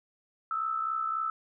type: tone pair together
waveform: sine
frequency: 1254.8 / 1318.5 Hz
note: D#6 / E6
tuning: +14 / 0 cents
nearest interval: minor second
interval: 86 cents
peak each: -36 / -29 dBFS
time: 0.51-1.3 s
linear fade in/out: 2 ms
effects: none